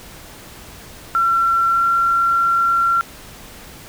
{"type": "tone with pitch glide", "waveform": "sine", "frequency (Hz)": [1357, 1368], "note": ["E6", "F6"], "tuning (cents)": [50, -36], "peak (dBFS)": -13, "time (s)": [1.15, 3.01], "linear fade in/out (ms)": 0, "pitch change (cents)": 14, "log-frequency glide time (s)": [1.69, 1.83], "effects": ["pink hiss -39 dBFS RMS until 3.88 s"]}